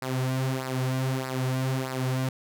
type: tone with flanger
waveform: sawtooth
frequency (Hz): 130.4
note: C3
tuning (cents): -5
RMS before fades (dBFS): -28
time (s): 0.02-2.29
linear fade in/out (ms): 2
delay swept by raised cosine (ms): 0.3 to 5.4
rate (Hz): 1.6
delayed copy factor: -0.7
effects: none